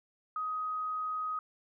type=tone; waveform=sine; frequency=1256 Hz; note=D#6; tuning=16 cents sharp; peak=-32 dBFS; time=0.36-1.39 s; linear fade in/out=2 ms; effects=none